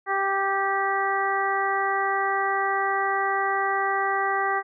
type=harmonic tone with a mistuned harmonic; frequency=392 Hz; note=G4; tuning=in tune; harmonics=1 / 2 / 3 / 4 / 5; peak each=-30 / -26 / -27 / -30 / -29 dBFS; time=0.06-4.63 s; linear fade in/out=50 ms; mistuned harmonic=5; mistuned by=-17 cents; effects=none